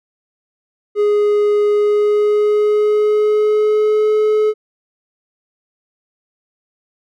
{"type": "tone with pitch glide", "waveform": "triangle", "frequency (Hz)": [415.3, 428], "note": ["G#4", "A4"], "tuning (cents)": [0, -48], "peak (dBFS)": -9, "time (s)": [0.95, 4.54], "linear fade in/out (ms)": 50, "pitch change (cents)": 52, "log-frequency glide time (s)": [1.7, 4.12], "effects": []}